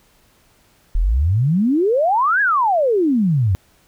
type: exponential two-way sweep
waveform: sine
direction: up then down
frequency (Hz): 36.44 to 1707 to 87.4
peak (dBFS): -13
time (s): 0.95-3.55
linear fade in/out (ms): 0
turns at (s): 2.41
effects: pink hiss -56 dBFS RMS until 3.87 s